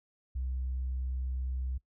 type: tone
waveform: sine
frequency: 64.3 Hz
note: C2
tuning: 30 cents flat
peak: -30 dBFS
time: 0.35-1.78 s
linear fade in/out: 10 ms
effects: noise-tail reverb RT60 0.1 s tail -21 dB re dry + tanh soft clip ceiling -28 dBFS